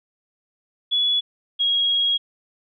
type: tone pair in turn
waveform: sine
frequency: 3400 / 3294 Hz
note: G#7 / G#7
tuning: +40 / -15 cents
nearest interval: minor second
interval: 55 cents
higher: first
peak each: -17 dBFS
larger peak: neither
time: 0.91-1.21 / 1.59-2.18 s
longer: second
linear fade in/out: 20 ms
effects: none